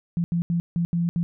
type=tone bursts at uneven times; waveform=sine; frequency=170.8 Hz; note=F3; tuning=38 cents flat; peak=-20 dBFS; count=6; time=0.17-0.24 / 0.32-0.42 / 0.5-0.6 / 0.76-0.85 / 0.93-1.09 / 1.16-1.23 s; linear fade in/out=0 ms; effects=none